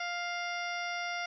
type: harmonic tone with a mistuned harmonic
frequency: 700 Hz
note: F5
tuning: 4 cents sharp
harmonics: 1 / 2 / 3 / 4 / 5 / 6 / 7 / 8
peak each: -38 / -39 / -38 / -46 / -48 / -55 / -48 / -47 dBFS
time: 0-1.26 s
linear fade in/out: 5 ms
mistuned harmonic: 6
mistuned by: +66 cents
effects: none